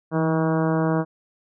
harmonic tone with a mistuned harmonic, 159.9 Hz, D#3, 48 cents sharp, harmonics 1 / 2 / 3 / 4 / 5 / 6 / 7 / 8 / 9 / 10, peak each -22 / -24 / -27 / -28 / -33 / -33 / -33 / -39 / -36 / -41 dBFS, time 0.11-1.05 s, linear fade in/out 50 ms, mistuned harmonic 1, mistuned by +40 cents, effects none

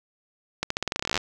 accelerating click train, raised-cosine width 0.2 ms, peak -8 dBFS, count 18, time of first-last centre 0.63-1.176 s, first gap 74 ms, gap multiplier 0.88, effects none

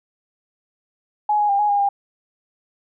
sine tone with pitch steps, 840 / 832 / 799 / 834 / 812 / 802 Hz, G#5 / G#5 / G5 / G#5 / G#5 / G5, +19 / +3 / +33 / +7 / -39 / +39 cents, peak -15 dBFS, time 1.29-1.89 s, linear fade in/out 5 ms, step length 100 ms, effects none

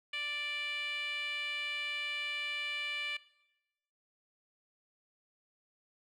10% pulse tone with band-pass filter, 587.3 Hz, D5, in tune, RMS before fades -38 dBFS, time 0.13-3.17 s, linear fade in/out 5 ms, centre 2600 Hz, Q 3.3, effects noise-tail reverb RT60 0.9 s tail -18 dB re dry

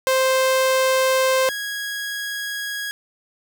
sawtooth tone pair in turn, 523.3 / 1654.2 Hz, C5 / G#6, 0 / -7 cents, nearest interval octave + minor sixth, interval 1993 cents, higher second, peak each -12 / -22 dBFS, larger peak first, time 0.07-1.49 / 1.49-2.91 s, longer neither, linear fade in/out 0 ms, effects none

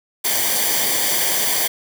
white noise with comb filter, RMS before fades -19 dBFS, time 0.24-1.68 s, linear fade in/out 10 ms, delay 0.75 ms, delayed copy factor -0.7, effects none

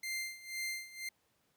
sawtooth tone with tremolo, 2093 Hz, C7, in tune, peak -32 dBFS, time 0.03-1.09 s, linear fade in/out 5 ms, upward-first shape sine, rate 2 Hz, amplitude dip 85%, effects pink hiss -75 dBFS RMS until 1.56 s + high-pass 100 Hz 12 dB/octave

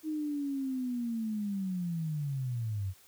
sine linear sweep, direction down, 314.6 to 90.9 Hz, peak -31 dBFS, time 0.03-2.94 s, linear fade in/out 50 ms, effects white hiss -60 dBFS RMS until 3.07 s

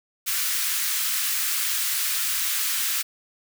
white high-pass noise, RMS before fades -25 dBFS, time 0.26-3.03 s, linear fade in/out 20 ms, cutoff 1300 Hz, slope 24 dB/octave, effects none

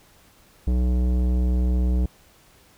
sine tone with tanh clipping, 61.74 Hz, B1, in tune, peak -20 dBFS, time 0.67-2.06 s, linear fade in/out 5 ms, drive 15 dB, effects pink hiss -55 dBFS RMS until 2.77 s

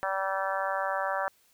harmonic tone, 192.9 Hz, G3, 28 cents flat, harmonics 3 / 4 / 5 / 6 / 7 / 8 / 9, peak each -33 / -34 / -35 / -36 / -36 / -37 / -38 dBFS, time 0.03-1.28 s, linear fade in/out 0 ms, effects white hiss -65 dBFS RMS until 1.53 s

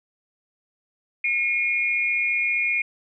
sine tone pair together, 2162 / 2427 Hz, C#7 / D#7, -44 / -44 cents, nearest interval major second, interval 200 cents, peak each -24 / -22 dBFS, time 1.24-2.82 s, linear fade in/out 5 ms, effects none

